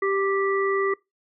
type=harmonic tone; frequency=392 Hz; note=G4; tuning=in tune; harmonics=1 / 3 / 5; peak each=-22 / -27 / -29 dBFS; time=0.02-0.94 s; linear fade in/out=5 ms; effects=noise-tail reverb RT60 0.2 s tail -23 dB re dry